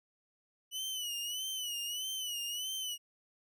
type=tone with vibrato; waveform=sawtooth; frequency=2960 Hz; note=F#7; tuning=in tune; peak=-33 dBFS; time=0.71-2.98 s; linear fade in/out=50 ms; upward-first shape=sine; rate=1.6 Hz; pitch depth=87 cents each way; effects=none

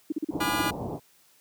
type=tone bursts; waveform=sine; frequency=306.7 Hz; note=D#4; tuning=25 cents flat; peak=-24 dBFS; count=10; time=0.1-0.68 s; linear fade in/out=5 ms; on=22 ms; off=40 ms
type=low-pass noise; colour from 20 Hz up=pink; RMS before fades=-32 dBFS; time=0.3-1 s; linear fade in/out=50 ms; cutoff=930 Hz; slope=48 dB/octave
type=chord; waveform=sawtooth; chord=G# diminished seventh; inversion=none; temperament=just; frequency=830.6 / 996.7 / 1196.1 / 1435.3 Hz; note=G#5 / B5 / D6 / F6; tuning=0 / +16 / +31 / +47 cents; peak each=-28 dBFS; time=0.4-0.71 s; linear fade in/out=10 ms
effects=white hiss -61 dBFS RMS until 1.4 s + high-pass 100 Hz 12 dB/octave

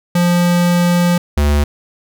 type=tone pair in turn; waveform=square; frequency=175.1 / 73.01 Hz; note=F3 / D2; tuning=+5 / -10 cents; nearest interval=octave + minor third; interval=1515 cents; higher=first; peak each=-11 dBFS; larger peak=neither; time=0.15-1.18 / 1.37-1.64 s; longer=first; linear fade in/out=5 ms; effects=none

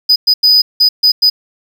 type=tone bursts at uneven times; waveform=triangle; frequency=4978 Hz; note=D#8; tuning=in tune; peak=-4 dBFS; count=6; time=0.09-0.16 / 0.27-0.34 / 0.43-0.62 / 0.8-0.89 / 1.03-1.12 / 1.22-1.3 s; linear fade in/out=10 ms; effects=7-bit

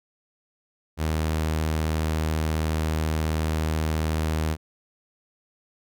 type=tone; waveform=sawtooth; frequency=78.6 Hz; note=D#2; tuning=18 cents sharp; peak=-19 dBFS; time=0.97-4.57 s; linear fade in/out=50 ms; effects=none

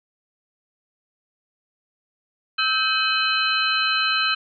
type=tone cluster; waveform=sine; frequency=1300 / 1561 / 2547 / 3034 / 4076 Hz; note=E6 / G6 / D#7 / F#7 / C8; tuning=-24 / -8 / +40 / +43 / -46 cents; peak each=-25 dBFS; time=2.58-4.35 s; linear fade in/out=10 ms; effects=none

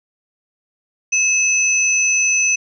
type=tone pair together; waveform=sine; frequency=2591 / 6025 Hz; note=E7 / F#8; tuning=-30 / +30 cents; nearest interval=octave + minor third; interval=1460 cents; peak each=-16 dBFS; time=1.12-2.56 s; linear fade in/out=10 ms; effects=none

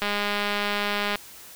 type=click train; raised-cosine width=0.3 ms; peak=-10 dBFS; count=234; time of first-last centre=0.02-1.157 s; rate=205 Hz; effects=white hiss -45 dBFS RMS until 1.55 s

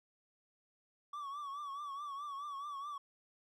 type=tone with vibrato; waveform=triangle; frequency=1140 Hz; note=C#6; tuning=48 cents sharp; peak=-39 dBFS; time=1.13-2.98 s; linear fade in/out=5 ms; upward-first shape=triangle; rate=4.7 Hz; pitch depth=90 cents each way; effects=none

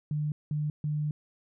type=tone bursts at uneven times; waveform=sine; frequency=150 Hz; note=D3; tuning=37 cents sharp; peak=-27 dBFS; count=3; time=0.11-0.32 / 0.51-0.7 / 0.84-1.11 s; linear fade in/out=2 ms; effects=none

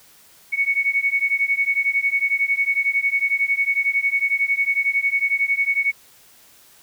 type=beating tone pair; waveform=sine; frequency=2217 / 2228 Hz; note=C#7 / C#7; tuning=0 / +8 cents; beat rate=11 Hz; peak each=-20 / -21 dBFS; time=0.52-5.92 s; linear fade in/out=20 ms; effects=white hiss -51 dBFS RMS until 6.82 s

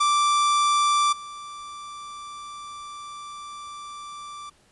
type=tone with level steps; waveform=45% pulse; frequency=1173 Hz; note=D6; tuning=2 cents flat; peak=-18 / -36 dBFS; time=0-4.5 s; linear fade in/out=10 ms; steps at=1.12 s; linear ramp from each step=10 ms; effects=pink hiss -60 dBFS RMS until 4.71 s + resampled to 24000 Hz

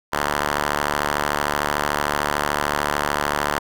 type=ring-modulated tone; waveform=5% pulse; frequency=73.42 Hz; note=D2; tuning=in tune; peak=-6 dBFS; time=0.12-3.59 s; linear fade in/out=10 ms; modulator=977 Hz; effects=none

